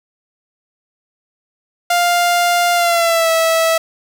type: tone with pitch glide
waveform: sawtooth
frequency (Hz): 700 to 653.1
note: F5 to E5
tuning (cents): +4 to -16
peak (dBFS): -8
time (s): 1.9-3.78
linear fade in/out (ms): 5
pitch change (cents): -120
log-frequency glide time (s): 2.74-3.3
effects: none

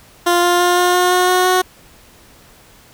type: tone with pitch steps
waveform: 15% pulse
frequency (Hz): 349.2 / 351.8 / 354.5 / 357.2 / 359.8 / 362.6 / 365.3 / 368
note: F4 / F4 / F4 / F4 / F#4 / F#4 / F#4 / F#4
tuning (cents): 0 / +13 / +26 / +39 / -48 / -35 / -22 / -9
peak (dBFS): -5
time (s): 0.26-1.62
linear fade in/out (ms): 10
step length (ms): 170
effects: pink hiss -46 dBFS RMS until 2.93 s

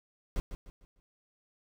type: noise with echo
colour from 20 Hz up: brown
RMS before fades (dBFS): -30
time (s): 0.36-0.4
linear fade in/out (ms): 0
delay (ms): 150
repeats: 4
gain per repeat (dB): -9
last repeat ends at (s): 1
effects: none

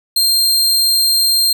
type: tone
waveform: sawtooth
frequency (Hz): 4186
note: C8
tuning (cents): 0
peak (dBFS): -8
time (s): 0.16-1.53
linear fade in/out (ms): 5
effects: none

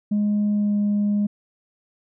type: tone with pitch glide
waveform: sine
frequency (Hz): 207.7 to 205.9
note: G#3 to G#3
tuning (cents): 0 to -15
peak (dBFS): -16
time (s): 0.11-1.27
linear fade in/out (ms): 10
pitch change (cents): -15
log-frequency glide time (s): 0.51-0.76
effects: tanh soft clip ceiling -16 dBFS

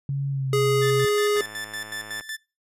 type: tone with pitch glide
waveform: sine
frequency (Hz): 138.9 to 129.6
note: C#3 to C3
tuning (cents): +4 to -16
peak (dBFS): -23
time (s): 0.09-1.05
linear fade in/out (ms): 2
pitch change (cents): -120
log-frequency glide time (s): 0.3-0.58
type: tone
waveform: square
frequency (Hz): 415.3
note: G#4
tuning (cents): 0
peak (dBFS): -20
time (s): 0.53-1.41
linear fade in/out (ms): 2
type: tone with tremolo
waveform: sawtooth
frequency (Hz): 1760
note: A6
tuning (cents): 0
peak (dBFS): -26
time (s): 0.81-2.37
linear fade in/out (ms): 20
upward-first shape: square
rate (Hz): 5.4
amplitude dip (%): 70
type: click train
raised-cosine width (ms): 0.5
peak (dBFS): -26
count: 91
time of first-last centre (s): 1.36-2.209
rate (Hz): 106
effects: noise-tail reverb RT60 0.3 s tail -24 dB re dry + resampled to 32000 Hz

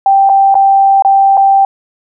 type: tone with dropouts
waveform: sine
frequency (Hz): 784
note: G5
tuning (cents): 0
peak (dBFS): -4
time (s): 0.06-1.65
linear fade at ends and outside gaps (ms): 2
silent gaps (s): 0.292-0.296 / 0.543-0.552 / 1.023-1.048 / 1.371-1.375
effects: none

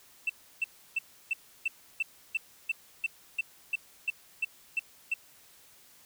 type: tone bursts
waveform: sine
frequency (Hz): 2672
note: E7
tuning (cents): +23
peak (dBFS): -24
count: 15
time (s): 0.27-5.14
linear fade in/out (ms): 5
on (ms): 26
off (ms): 320
effects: tanh soft clip ceiling -23 dBFS + white hiss -58 dBFS RMS until 6.05 s

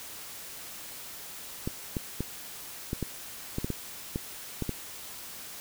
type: clicks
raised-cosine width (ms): 3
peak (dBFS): -17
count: 11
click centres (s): 1.675 / 1.968 / 2.206 / 2.931 / 3.027 / 3.584 / 3.645 / 3.703 / 4.159 / 4.623 / 4.693
effects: white hiss -43 dBFS RMS until 5.6 s

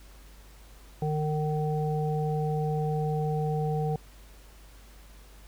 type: harmonic tone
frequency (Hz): 152.4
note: D#3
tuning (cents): -36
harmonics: 1 / 3 / 5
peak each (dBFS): -27 / -32 / -34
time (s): 1.02-3.96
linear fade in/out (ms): 2
effects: added 50 Hz sine -49 dBFS peak until 5.47 s + pink hiss -56 dBFS RMS until 5.47 s

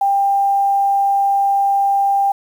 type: tone with quantisation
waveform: sine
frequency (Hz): 794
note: G5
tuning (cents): +22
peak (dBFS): -12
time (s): 0.01-2.32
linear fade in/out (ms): 5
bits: 7
effects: none

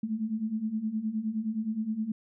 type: beating tone pair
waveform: sine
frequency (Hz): 212.2 / 221.8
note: G#3 / A3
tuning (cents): +38 / +14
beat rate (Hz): 9.6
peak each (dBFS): -34 / -30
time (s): 0.03-2.12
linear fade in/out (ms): 5
effects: none

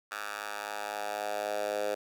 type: tone with high-pass filter sweep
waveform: 10% pulse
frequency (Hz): 103.83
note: G#2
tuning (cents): 0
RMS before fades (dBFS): -35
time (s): 0.11-1.95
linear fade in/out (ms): 10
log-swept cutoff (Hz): 1200 to 520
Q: 3
effects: none

